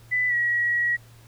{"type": "tone with pitch glide", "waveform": "sine", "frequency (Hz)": [1995, 1913.7], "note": ["B6", "A#6"], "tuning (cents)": [17, 45], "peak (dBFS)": -20, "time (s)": [0.11, 0.97], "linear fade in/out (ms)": 20, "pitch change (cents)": -72, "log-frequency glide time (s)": [0.28, 0.34], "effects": ["added 115 Hz sine -48 dBFS peak until 1.27 s", "pink hiss -55 dBFS RMS until 1.27 s"]}